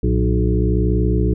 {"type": "harmonic tone with a mistuned harmonic", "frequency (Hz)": 60.8, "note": "B1", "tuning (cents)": -26, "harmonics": [1, 2, 3, 5, 6, 7], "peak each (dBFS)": [-17, -20, -22, -24, -25, -25], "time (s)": [0.03, 1.34], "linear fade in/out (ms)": 5, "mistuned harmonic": 2, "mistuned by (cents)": -100, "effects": []}